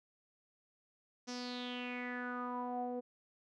sawtooth tone with low-pass filter sweep, 246.9 Hz, B3, in tune, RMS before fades -41 dBFS, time 1.27-3.01 s, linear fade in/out 20 ms, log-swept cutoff 5800 to 560 Hz, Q 6.2, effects none

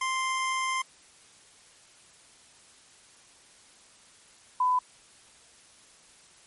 25% pulse / sine tone pair in turn, 1046.5 / 1002.5 Hz, C6 / B5, 0 / +26 cents, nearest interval minor second, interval 74 cents, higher first, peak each -23 / -21 dBFS, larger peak second, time 0.01-0.82 / 4.6-4.79 s, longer first, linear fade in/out 5 ms, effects white hiss -56 dBFS RMS until 6.46 s + MP3 48 kbps

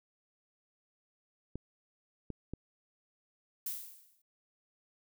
clicks, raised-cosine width 3 ms, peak -26 dBFS, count 3, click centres 1.556 / 2.303 / 2.536 s
violet noise with exponential decay, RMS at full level -35 dBFS, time 3.66-4.22 s, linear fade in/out 5 ms, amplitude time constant 120 ms
effects none

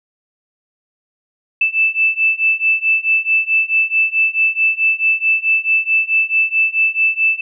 sine beating tone pair, 2637 / 2641.6 Hz, E7 / E7, 0 / +3 cents, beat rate 4.6 Hz, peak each -16 / -15 dBFS, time 1.61-7.41 s, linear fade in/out 5 ms, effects none

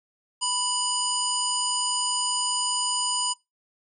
harmonic tone with a mistuned harmonic, 985 Hz, B5, 5 cents flat, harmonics 1 / 3 / 5 / 7 / 9, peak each -30 / -30 / -30 / -30 / -30 dBFS, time 0.41-3.34 s, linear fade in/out 20 ms, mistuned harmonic 7, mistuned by +25 cents, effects noise-tail reverb RT60 0.2 s tail -22 dB re dry

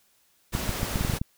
pink noise, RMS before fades -32 dBFS, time 0.52-1.19 s, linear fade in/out 20 ms
clicks, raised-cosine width 5 ms, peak -14 dBFS, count 9, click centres 0.551 / 0.693 / 0.831 / 0.958 / 1.01 / 1.049 / 1.098 / 1.137 / 1.215 s
effects white hiss -65 dBFS RMS until 1.37 s

